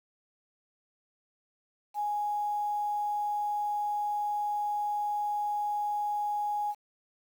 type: tone with quantisation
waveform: sine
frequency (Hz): 830.6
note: G#5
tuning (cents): 0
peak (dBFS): -28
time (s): 1.94-6.75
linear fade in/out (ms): 50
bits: 9
effects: none